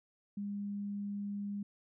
sine tone, 202.7 Hz, G#3, 42 cents flat, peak -36 dBFS, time 0.37-1.63 s, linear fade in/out 5 ms, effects none

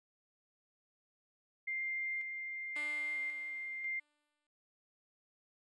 sine tone with tremolo, 2102 Hz, C7, 7 cents sharp, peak -35 dBFS, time 1.67-4 s, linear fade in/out 10 ms, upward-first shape square, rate 0.92 Hz, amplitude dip 40%
5% pulse tone with exponential decay, 296.4 Hz, D4, 16 cents sharp, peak -35 dBFS, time 2.76-4.47 s, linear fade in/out 2 ms, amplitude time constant 370 ms
effects resampled to 22050 Hz

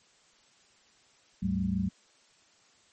sine tone cluster, 73.1 / 102 / 189.4 / 215.2 Hz, D2 / G#2 / F#3 / A3, -7 / -31 / +41 / -38 cents, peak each -37 / -36 / -28 / -34 dBFS, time 1.42-1.89 s, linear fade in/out 10 ms, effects white hiss -63 dBFS RMS until 2.92 s + MP3 32 kbps

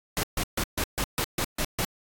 pink noise bursts, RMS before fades -27 dBFS, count 9, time 0.17-1.848 s, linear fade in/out 0 ms, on 62 ms, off 140 ms, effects AAC 64 kbps

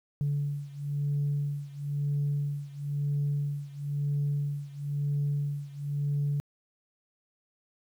sine beating tone pair, 143.5 / 144.5 Hz, D3 / D3, -40 / -28 cents, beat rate 1 Hz, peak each -29 / -31 dBFS, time 0.21-6.4 s, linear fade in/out 0 ms, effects tanh soft clip ceiling -22 dBFS + 10-bit

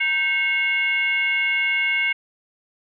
sine tone with frequency modulation, 2179 Hz, C#7, 30 cents flat, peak -18 dBFS, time 0-2.13 s, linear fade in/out 10 ms, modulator 619 Hz, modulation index 0.77, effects none

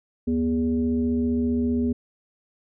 sine tone with frequency modulation, 242.9 Hz, B3, 29 cents flat, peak -20 dBFS, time 0.27-1.93 s, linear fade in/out 10 ms, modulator 167 Hz, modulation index 0.66, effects none

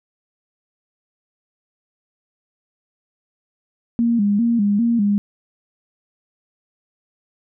sine tone with vibrato, 218.3 Hz, A3, 13 cents flat, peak -14 dBFS, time 3.99-5.18 s, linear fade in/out 0 ms, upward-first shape square, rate 2.5 Hz, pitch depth 120 cents each way, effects none

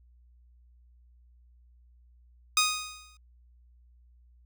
10% pulse tone with exponential decay, 1244.5 Hz, D#6, in tune, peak -11 dBFS, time 2.57-3.17 s, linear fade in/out 2 ms, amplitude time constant 130 ms, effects added 60 Hz sine -56 dBFS peak until 4.45 s

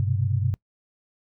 sine tone cluster, 98 / 124.2 / 132.8 Hz, G2 / B2 / C3, 0 / +10 / +26 cents, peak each -23 / -26 / -28 dBFS, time 0-0.54 s, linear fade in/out 0 ms, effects noise-tail reverb RT60 0.1 s tail -24 dB re dry

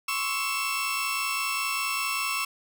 sawtooth tone cluster, 1051 / 1116 / 1311 / 2672 Hz, C6 / C#6 / E6 / E7, +7 / +11 / -10 / +23 cents, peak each -33 / -28 / -32 / -26 dBFS, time 0.08-2.45 s, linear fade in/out 5 ms, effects none

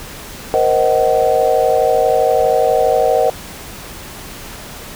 sine chord, C half-diminished seventh, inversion third, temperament just, 470.9 / 523.3 / 627.9 / 753.5 Hz, Bb4 / C5 / Eb5 / Gb5, +18 / 0 / +16 / +31 cents, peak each -16 dBFS, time 0.54-3.3 s, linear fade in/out 0 ms, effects pink hiss -32 dBFS RMS until 4.95 s

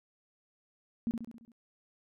sine tone with echo, 231.1 Hz, A#3, 15 cents flat, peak -28 dBFS, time 1.07-1.11 s, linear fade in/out 0 ms, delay 68 ms, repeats 6, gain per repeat -5 dB, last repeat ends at 1.518 s, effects none

